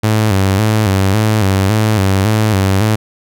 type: tone with vibrato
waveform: sawtooth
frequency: 102.3 Hz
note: G#2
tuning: 26 cents flat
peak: -6 dBFS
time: 0.03-2.96 s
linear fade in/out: 10 ms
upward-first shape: square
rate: 1.8 Hz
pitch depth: 100 cents each way
effects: none